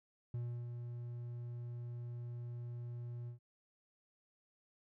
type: tone with ADSR envelope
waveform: triangle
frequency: 120 Hz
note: B2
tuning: 49 cents flat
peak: -35 dBFS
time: 0.34-3.39 s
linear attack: 3 ms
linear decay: 320 ms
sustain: -5 dB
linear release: 110 ms
effects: none